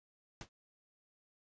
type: noise with exponential decay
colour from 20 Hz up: pink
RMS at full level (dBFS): -41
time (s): 0.41-0.49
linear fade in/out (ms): 1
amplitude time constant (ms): 17
effects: resampled to 16000 Hz